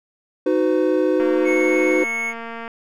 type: chord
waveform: triangle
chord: B major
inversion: first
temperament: equal with one note detuned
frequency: 311.1 / 370 / 506.6 Hz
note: D#4 / F#4 / B4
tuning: 0 / 0 / +44 cents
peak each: -18 dBFS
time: 0.46-2.04 s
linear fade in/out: 5 ms
type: click train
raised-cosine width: 0.5 ms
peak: -18 dBFS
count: 341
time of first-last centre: 1.2-2.678 s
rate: 230 Hz
type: tone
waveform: triangle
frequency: 2198 Hz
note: C#7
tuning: 15 cents flat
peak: -20 dBFS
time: 1.44-2.34 s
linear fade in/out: 50 ms
effects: none